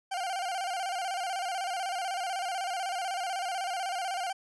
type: tone with vibrato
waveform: 40% pulse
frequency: 740 Hz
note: F#5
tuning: in tune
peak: -30 dBFS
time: 0.11-4.33 s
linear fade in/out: 10 ms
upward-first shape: square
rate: 16 Hz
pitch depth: 80 cents each way
effects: resampled to 24000 Hz